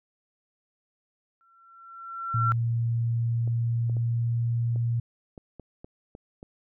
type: tone with exponential growth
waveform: sine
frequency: 1355 Hz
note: E6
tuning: 47 cents sharp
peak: -21 dBFS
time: 1.41-2.52 s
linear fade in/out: 0 ms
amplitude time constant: 240 ms
type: tone with pitch glide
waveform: sine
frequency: 116.54 to 117.49 Hz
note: A#2 to A#2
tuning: 0 to +14 cents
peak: -23 dBFS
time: 2.34-5 s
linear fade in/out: 5 ms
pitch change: +14 cents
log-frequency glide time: 3.17-4.55 s
type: clicks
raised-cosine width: 2 ms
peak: -29 dBFS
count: 9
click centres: 3.476 / 3.897 / 3.968 / 4.76 / 5.378 / 5.597 / 5.845 / 6.151 / 6.429 s
effects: none

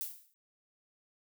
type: noise with exponential decay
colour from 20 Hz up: violet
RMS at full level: -35 dBFS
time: 0.01-0.34 s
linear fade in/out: 0 ms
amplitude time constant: 70 ms
effects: none

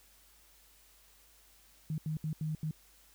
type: tone bursts at uneven times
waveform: sine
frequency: 155.4 Hz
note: D#3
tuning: 2 cents flat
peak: -32 dBFS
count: 5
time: 1.9-1.98 / 2.06-2.17 / 2.24-2.33 / 2.41-2.55 / 2.63-2.71 s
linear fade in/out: 2 ms
effects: added 50 Hz sine -67 dBFS peak until 3.14 s + white hiss -63 dBFS RMS until 3.14 s

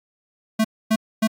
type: tone bursts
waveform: square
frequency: 220 Hz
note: A3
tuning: in tune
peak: -16 dBFS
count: 3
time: 0.59-1.275 s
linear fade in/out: 10 ms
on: 55 ms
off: 260 ms
effects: AAC 64 kbps

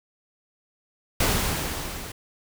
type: noise with level ramp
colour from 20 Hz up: pink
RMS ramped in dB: -21 to -37 dBFS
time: 1.2-2.12 s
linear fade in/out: 5 ms
effects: none

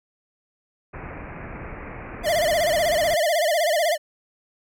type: low-pass noise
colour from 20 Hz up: pink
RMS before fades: -36 dBFS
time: 0.93-3.15 s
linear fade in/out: 10 ms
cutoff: 2500 Hz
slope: 96 dB/octave
type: tone with vibrato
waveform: square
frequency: 643 Hz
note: E5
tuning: 43 cents flat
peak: -19 dBFS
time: 2.23-3.98 s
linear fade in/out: 50 ms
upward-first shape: sine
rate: 16 Hz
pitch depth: 150 cents each way
effects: none

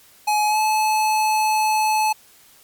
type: tone with pitch glide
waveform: square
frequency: 844 to 862.7 Hz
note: G#5 to A5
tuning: +28 to -34 cents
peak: -17 dBFS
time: 0.27-2.13 s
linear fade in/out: 10 ms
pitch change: +38 cents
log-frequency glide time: 0.48-0.58 s
effects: white hiss -51 dBFS RMS until 2.63 s + MP3 96 kbps

